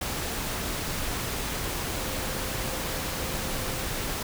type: tone in noise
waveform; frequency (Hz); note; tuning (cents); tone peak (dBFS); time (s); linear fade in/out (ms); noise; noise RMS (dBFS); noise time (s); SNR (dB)
sine; 523; C5; -1; -41; 1.97-3.84; 5; pink; -31; 0.01-4.23; -13
effects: none